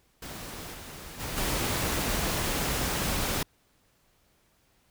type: noise with level steps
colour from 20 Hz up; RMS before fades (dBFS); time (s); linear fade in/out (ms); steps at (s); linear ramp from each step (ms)
pink; -40 / -43 / -35 / -29; 0.22-3.43; 5; 0.73 / 1.19 / 1.36; 20
effects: pink hiss -67 dBFS RMS until 4.9 s